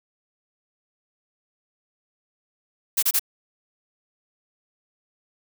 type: noise bursts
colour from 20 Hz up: blue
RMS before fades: -20 dBFS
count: 3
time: 2.97-3.195 s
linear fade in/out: 10 ms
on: 57 ms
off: 27 ms
effects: none